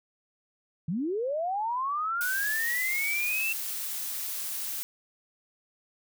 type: linear sweep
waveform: sine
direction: up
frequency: 146.83 to 2699 Hz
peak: -27 dBFS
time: 0.88-3.53 s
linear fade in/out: 5 ms
type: noise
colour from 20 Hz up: blue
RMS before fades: -34 dBFS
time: 2.21-4.83 s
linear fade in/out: 0 ms
effects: none